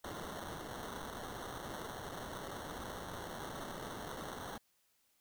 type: noise with sample-and-hold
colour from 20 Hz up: white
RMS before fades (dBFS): -45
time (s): 0.04-4.58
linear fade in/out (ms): 5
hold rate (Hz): 2450
effects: white hiss -75 dBFS RMS until 5.2 s